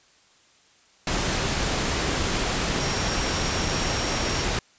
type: tone in noise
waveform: sine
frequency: 5588 Hz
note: F8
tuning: in tune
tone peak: -34 dBFS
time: 2.8-4.45 s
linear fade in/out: 2 ms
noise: pink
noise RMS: -25 dBFS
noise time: 1.07-4.59 s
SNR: -12 dB
effects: white hiss -58 dBFS RMS until 4.78 s + resampled to 16000 Hz